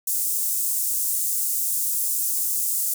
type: high-pass noise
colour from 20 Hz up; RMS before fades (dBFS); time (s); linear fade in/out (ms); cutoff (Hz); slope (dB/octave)
pink; -24; 0.07-2.94; 5; 7900; 24
effects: none